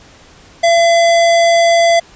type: tone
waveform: square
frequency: 677 Hz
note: E5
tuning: 46 cents sharp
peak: -8 dBFS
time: 0.63-2 s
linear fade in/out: 10 ms
effects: pink hiss -42 dBFS RMS until 2.15 s + resampled to 16000 Hz